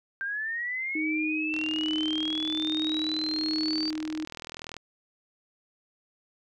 sine linear sweep, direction up, 1568 to 4642 Hz, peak -29 dBFS, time 0.21-3.9 s, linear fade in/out 0 ms
sine tone with tremolo, 311.1 Hz, D#4, in tune, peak -27 dBFS, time 0.95-4.25 s, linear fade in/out 5 ms, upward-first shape sine, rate 1.2 Hz, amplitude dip 35%
click train, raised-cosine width 0.2 ms, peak -21 dBFS, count 132, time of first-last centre 1.54-4.767 s, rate 40.6 Hz
effects none

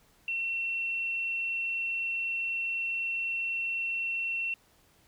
sine tone, 2712 Hz, E7, 49 cents sharp, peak -29 dBFS, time 0.28-4.54 s, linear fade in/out 2 ms, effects pink hiss -64 dBFS RMS until 5.07 s

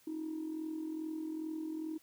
sine tone with amplitude modulation, 315.6 Hz, D#4, 25 cents sharp, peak -33 dBFS, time 0.07-1.98 s, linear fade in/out 5 ms, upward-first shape sine, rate 42.4 Hz, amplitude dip 65%, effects tanh soft clip ceiling -32 dBFS + white hiss -66 dBFS RMS until 2.02 s

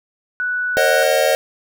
sine tone, 1480 Hz, F#6, in tune, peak -18 dBFS, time 0.4-1.03 s, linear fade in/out 0 ms
square chord, D# minor seventh, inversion second, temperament equal with one note detuned, 466.2 / 541.1 / 622.3 / 740 Hz, A#4 / C#5 / D#5 / F#5, 0 / -42 / 0 / 0 cents, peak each -23 / -18 / -18 / -23 dBFS, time 0.77-1.35 s, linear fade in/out 0 ms
effects none

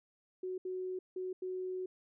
sine tone bursts at uneven times, 370 Hz, F#4, in tune, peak -36 dBFS, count 4, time 0.43-0.58 / 0.65-0.99 / 1.16-1.33 / 1.42-1.86 s, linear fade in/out 5 ms, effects none

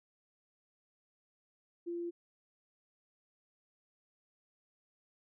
sine tone, 344 Hz, F4, 26 cents flat, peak -36 dBFS, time 1.86-2.11 s, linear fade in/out 20 ms, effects none

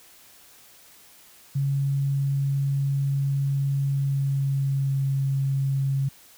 sine tone with pitch glide, 138.59 to 136.45 Hz, C#3 to C#3, 0 to -27 cents, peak -21 dBFS, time 1.55-6.09 s, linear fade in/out 10 ms, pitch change -27 cents, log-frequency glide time 3.84-5.07 s, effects white hiss -52 dBFS RMS until 6.37 s

